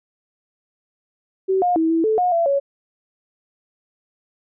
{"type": "tone with pitch steps", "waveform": "sine", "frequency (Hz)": [381, 713, 323.4, 328.2, 436.8, 721, 675, 558], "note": ["G4", "F5", "E4", "E4", "A4", "F#5", "E5", "C#5"], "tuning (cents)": [-49, 36, -33, -8, -13, -45, 41, 11], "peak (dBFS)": -15, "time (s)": [1.48, 2.6], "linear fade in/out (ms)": 20, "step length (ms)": 140, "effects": []}